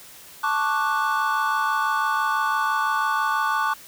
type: chord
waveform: triangle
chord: D major seventh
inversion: second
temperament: equal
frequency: 880 / 1108.7 / 1174.7 / 1480 Hz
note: A5 / C#6 / D6 / F#6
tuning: 0 / 0 / 0 / 0 cents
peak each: -24 dBFS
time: 0.43-3.74 s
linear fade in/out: 10 ms
effects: white hiss -45 dBFS RMS until 3.87 s